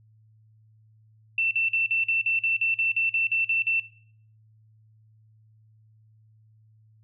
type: tone bursts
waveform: sine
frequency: 2682 Hz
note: E7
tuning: 29 cents sharp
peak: -21 dBFS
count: 14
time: 1.38-3.798 s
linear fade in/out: 2 ms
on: 130 ms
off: 46 ms
effects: noise-tail reverb RT60 0.6 s tail -19 dB re dry + added 109 Hz sine -55 dBFS peak until 7.03 s